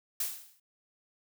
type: noise with exponential decay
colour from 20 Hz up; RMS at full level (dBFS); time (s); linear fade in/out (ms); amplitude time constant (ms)
blue; -29; 0.2-0.6; 5; 86
effects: none